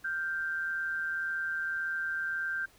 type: tone pair together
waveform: sine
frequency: 1406.2 / 1568 Hz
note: F6 / G6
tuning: +11 / 0 cents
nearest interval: major second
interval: 189 cents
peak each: -39 / -31 dBFS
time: 0.04-2.66 s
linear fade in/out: 10 ms
effects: pink hiss -61 dBFS RMS until 2.78 s